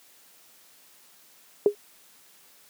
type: tone with exponential decay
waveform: sine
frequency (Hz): 411.4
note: G#4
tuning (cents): -16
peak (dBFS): -11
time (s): 1.66-1.75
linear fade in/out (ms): 1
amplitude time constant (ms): 19
effects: white hiss -56 dBFS RMS until 2.69 s + high-pass 150 Hz 12 dB/octave